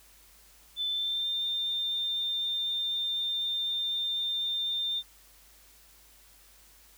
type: tone with pitch glide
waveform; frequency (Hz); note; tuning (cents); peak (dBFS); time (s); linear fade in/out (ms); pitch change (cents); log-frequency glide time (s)
sine; 3520 to 3604; A7 to A7; 0 to +41; -28; 0.76-5.03; 50; +41; 0.88-1.31
effects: added 50 Hz sine -62 dBFS peak until 6.97 s + white hiss -58 dBFS RMS until 6.97 s